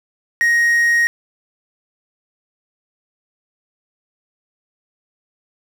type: tone with quantisation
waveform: triangle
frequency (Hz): 1876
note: A#6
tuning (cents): +11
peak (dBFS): -10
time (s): 0.41-1.07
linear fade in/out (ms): 0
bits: 6
effects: none